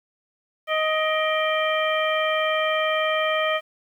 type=harmonic tone with a mistuned harmonic; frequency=626 Hz; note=D#5; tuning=10 cents sharp; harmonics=1 / 2 / 3 / 4 / 5; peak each=-23 / -26 / -28 / -29 / -30 dBFS; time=0.67-3.61 s; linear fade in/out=50 ms; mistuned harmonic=4; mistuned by=-94 cents; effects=9-bit